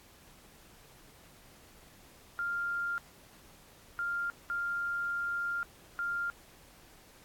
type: tone bursts at uneven times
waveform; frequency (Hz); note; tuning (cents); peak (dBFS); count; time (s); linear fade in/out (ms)
sine; 1396.9; F6; 0; -31; 4; 2.39-2.98 / 3.99-4.3 / 4.5-5.63 / 5.99-6.3; 0
effects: pink hiss -58 dBFS RMS until 7.24 s + AAC 64 kbps